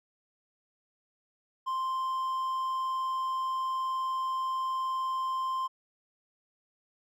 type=tone; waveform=triangle; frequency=1046.5 Hz; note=C6; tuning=in tune; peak=-27 dBFS; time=1.66-5.68 s; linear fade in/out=20 ms; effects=none